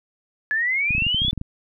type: exponential sweep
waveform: sine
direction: up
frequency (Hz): 1698 to 3520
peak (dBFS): -19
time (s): 0.51-1.31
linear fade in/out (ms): 0
type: clicks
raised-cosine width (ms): 5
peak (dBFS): -16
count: 12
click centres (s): 0.907 / 0.95 / 0.981 / 1.022 / 1.067 / 1.146 / 1.219 / 1.249 / 1.282 / 1.331 / 1.377 / 1.414
effects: none